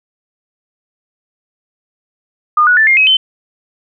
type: tone with pitch steps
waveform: sine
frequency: 1218 / 1465.3 / 1762.8 / 2121 / 2551 / 3069 Hz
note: D#6 / F#6 / A6 / C7 / D#7 / G7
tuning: -37 / -17 / +3 / +23 / +43 / -37 cents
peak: -6 dBFS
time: 2.57-3.17 s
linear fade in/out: 5 ms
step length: 100 ms
effects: none